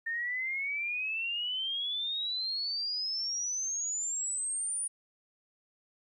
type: exponential sweep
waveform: sine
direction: up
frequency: 1810 to 9610 Hz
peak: -31 dBFS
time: 0.06-4.88 s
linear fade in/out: 10 ms
effects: 12-bit